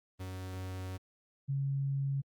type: tone pair in turn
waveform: 45% pulse / sine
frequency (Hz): 93.2 / 137.92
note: F#2 / C#3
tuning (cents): +13 / -8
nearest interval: perfect fifth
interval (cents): 679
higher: second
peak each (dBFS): -38 / -30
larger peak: second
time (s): 0.19-0.98 / 1.48-2.22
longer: first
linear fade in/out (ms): 20
effects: Opus 32 kbps